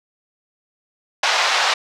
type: band-pass noise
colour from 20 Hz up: pink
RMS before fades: -18 dBFS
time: 1.23-1.74 s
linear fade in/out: 5 ms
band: 700 to 5600 Hz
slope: 24 dB/octave
effects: none